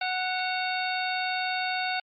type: harmonic tone with a mistuned harmonic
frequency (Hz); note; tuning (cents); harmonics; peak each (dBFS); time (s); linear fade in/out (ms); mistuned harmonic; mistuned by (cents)
739; F#5; -2; 1 / 2 / 3 / 4 / 5 / 6; -30 / -33 / -35 / -36 / -37 / -38; 0.01-2; 5; 4; -130
effects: Opus 48 kbps